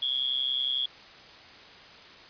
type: tone with amplitude modulation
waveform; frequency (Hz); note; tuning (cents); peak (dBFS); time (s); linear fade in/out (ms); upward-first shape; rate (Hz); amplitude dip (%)
sine; 3334; G#7; +6; -22; 0.02-0.86; 5; sine; 131; 90
effects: white hiss -49 dBFS RMS until 2.29 s + resampled to 11025 Hz